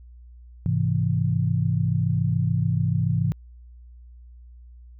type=chord; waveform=sine; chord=Ab augmented; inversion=none; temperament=equal; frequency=103.83 / 130.81 / 164.81 Hz; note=Ab2 / C3 / E3; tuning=0 / 0 / 0 cents; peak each=-24 dBFS; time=0.66-3.32 s; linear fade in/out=0 ms; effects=added 60 Hz sine -43 dBFS peak until 4.99 s